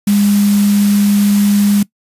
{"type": "tone in noise", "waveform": "sine", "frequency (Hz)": 203.7, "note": "G#3", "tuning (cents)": -33, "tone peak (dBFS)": -8, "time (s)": [0.07, 1.83], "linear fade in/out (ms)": 5, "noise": "white", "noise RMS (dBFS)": -24, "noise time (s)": [0.07, 1.83], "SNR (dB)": 13, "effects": ["noise-tail reverb RT60 0.1 s tail -21 dB re dry", "resampled to 32000 Hz"]}